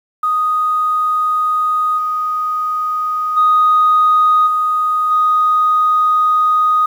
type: tone with level steps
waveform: sine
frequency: 1244.5 Hz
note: D#6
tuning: in tune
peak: -12 / -15 / -7 / -12 / -9 dBFS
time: 0.23-6.86 s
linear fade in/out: 5 ms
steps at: 1.97 / 3.36 / 4.46 / 5.1 s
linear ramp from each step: 20 ms
effects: tanh soft clip ceiling -4 dBFS + 7-bit